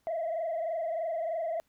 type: tone with frequency modulation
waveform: sine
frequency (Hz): 659.3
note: E5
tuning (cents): 0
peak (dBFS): -28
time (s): 0.07-1.6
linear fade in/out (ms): 0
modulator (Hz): 23.2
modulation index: 1.3
effects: tanh soft clip ceiling -27 dBFS + pink hiss -73 dBFS RMS until 1.68 s